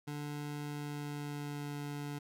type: tone with pitch glide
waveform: 25% pulse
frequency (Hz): 146.83 to 145.06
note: D3 to D3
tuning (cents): 0 to -21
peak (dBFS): -35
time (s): 0.07-2.19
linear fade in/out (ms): 10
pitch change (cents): -21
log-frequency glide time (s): 0.63-1.78
effects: none